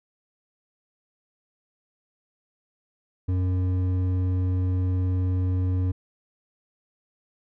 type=tone with hard clipping; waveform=sine; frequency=91.9 Hz; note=F#2; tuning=11 cents flat; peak=-23 dBFS; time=3.28-5.92 s; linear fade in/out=10 ms; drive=8 dB; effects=none